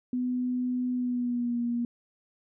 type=tone with pitch glide; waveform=sine; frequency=249.7 to 238.1 Hz; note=B3 to A#3; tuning=+19 to +37 cents; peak=-26 dBFS; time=0.13-1.85 s; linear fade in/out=2 ms; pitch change=-82 cents; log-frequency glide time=0.93-1.59 s; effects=none